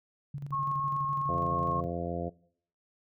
sine tone with tremolo, 141.9 Hz, C#3, 41 cents sharp, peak -33 dBFS, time 0.34-1.86 s, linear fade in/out 5 ms, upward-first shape square, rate 12 Hz, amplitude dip 55%
sine tone with vibrato, 1085 Hz, C#6, 37 cents flat, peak -29 dBFS, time 0.52-1.81 s, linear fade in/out 10 ms, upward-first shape square, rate 7.1 Hz, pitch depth 9 cents each way
harmonic tone, 86 Hz, F2, 26 cents flat, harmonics 1 / 2 / 3 / 4 / 5 / 6 / 7 / 8, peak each -39 / -38 / -42 / -41 / -42 / -39 / -44 / -39 dBFS, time 1.28-2.3 s, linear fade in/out 20 ms
effects noise-tail reverb RT60 0.6 s tail -20 dB re dry

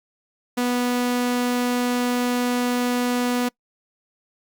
sawtooth tone, 245.6 Hz, B3, 9 cents flat, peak -16 dBFS, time 0.57-3.49 s, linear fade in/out 10 ms, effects noise-tail reverb RT60 0.1 s tail -24 dB re dry + Opus 48 kbps

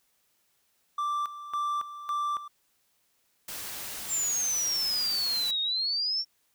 triangle tone with tremolo, 1174.7 Hz, D6, in tune, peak -25 dBFS, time 0.98-2.48 s, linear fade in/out 5 ms, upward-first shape square, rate 1.8 Hz, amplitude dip 75%
white noise, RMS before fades -38 dBFS, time 3.48-5.51 s, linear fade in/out 5 ms
sine exponential two-way sweep, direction down then up, 7459 to 3705 to 5540 Hz, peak -26 dBFS, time 4.08-6.25 s, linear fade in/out 50 ms, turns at 5.61 s
effects white hiss -71 dBFS RMS until 6.54 s

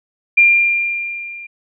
sine tone with level ramp, 2392 Hz, D7, 31 cents sharp, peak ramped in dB -5 to -30 dBFS, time 0.37-1.47 s, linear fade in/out 10 ms, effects none

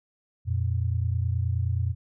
sine tone pair together, 88.1 / 117.6 Hz, F2 / A#2, +16 / +16 cents, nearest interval perfect fourth, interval 500 cents, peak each -25 / -27 dBFS, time 0.45-1.95 s, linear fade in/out 50 ms, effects none

